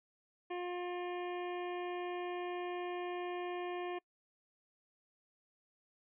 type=harmonic tone with a mistuned harmonic; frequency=355.7 Hz; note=F4; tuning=32 cents sharp; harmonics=1 / 2 / 3 / 5 / 6 / 7 / 8 / 9; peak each=-39 / -44 / -48 / -52 / -57 / -53 / -58 / -60 dBFS; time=0.5-3.99 s; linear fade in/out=10 ms; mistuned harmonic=7; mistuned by=-41 cents; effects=noise-tail reverb RT60 0.1 s tail -25 dB re dry